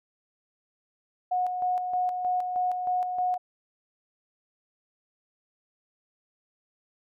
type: tone with tremolo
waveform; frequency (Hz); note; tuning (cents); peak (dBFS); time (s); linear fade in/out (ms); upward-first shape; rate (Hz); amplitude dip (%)
sine; 728; F#5; -28; -23; 1.31-3.38; 10; square; 3.2; 45
effects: none